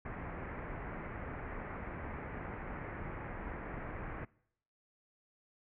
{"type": "low-pass noise", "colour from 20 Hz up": "pink", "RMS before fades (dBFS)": -43, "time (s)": [0.05, 4.25], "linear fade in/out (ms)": 5, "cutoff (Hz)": 2200, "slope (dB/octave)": 48, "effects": ["noise-tail reverb RT60 0.7 s tail -23 dB re dry"]}